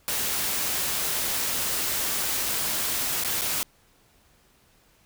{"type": "noise with dropouts", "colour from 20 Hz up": "white", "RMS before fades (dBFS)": -27, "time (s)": [0.08, 3.63], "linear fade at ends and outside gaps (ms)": 0, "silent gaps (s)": [[3.237, 3.247], [3.411, 3.418]], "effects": ["pink hiss -61 dBFS RMS until 5.05 s"]}